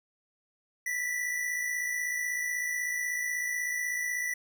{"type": "tone pair together", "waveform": "square", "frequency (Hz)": [1919.3, 1975.5], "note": ["B6", "B6"], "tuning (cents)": [-50, 0], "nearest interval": "unison", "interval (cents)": 50, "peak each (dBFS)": [-39, -31], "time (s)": [0.86, 4.34], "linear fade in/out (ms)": 5, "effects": []}